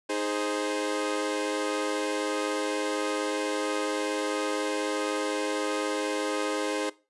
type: chord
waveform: sawtooth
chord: Ab major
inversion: second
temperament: equal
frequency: 311.1 / 415.3 / 523.3 Hz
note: Eb4 / Ab4 / C5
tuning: 0 / 0 / 0 cents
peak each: -28 dBFS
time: 0.09-6.9 s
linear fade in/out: 10 ms
effects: noise-tail reverb RT60 0.3 s tail -19 dB re dry + resampled to 24000 Hz